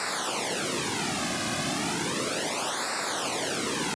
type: noise with flanger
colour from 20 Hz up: pink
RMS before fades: -29 dBFS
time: 0-3.94 s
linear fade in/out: 0 ms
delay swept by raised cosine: 0.31 to 2.21 ms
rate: 0.34 Hz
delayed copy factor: -0.95
effects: high-pass 150 Hz 12 dB/octave + resampled to 22050 Hz